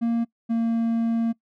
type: tone pair in turn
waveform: triangle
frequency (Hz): 232.3 / 229.4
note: A#3 / A#3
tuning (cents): -6 / -28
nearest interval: unison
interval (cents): 22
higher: first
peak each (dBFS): -18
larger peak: neither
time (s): 0.01-0.25 / 0.49-1.33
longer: second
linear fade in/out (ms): 20
effects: noise-tail reverb RT60 0.1 s tail -22 dB re dry